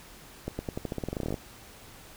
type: accelerating click train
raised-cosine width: 2 ms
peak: -18 dBFS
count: 18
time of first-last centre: 0.48-1.342 s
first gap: 110 ms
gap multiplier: 0.89
effects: pink hiss -50 dBFS RMS until 2.16 s